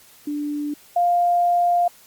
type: tone pair in turn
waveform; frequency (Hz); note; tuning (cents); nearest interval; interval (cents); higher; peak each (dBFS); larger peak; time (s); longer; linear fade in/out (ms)
sine; 293.7 / 700.8; D4 / F5; 0 / +6; octave + minor third; 1506; second; -23 / -15; second; 0.27-0.74 / 0.96-1.88; second; 5
effects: white hiss -50 dBFS RMS until 2.06 s + Opus 48 kbps